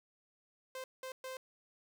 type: tone bursts at uneven times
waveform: sawtooth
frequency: 520 Hz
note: C5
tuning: 11 cents flat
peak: -38 dBFS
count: 3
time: 0.75-0.84 / 1.03-1.12 / 1.24-1.37 s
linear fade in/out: 2 ms
effects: none